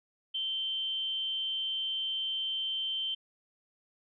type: tone with amplitude modulation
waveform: sine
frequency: 3110 Hz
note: G7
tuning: 14 cents flat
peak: -29 dBFS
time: 0.34-3.15 s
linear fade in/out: 10 ms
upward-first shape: sine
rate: 284 Hz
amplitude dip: 35%
effects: none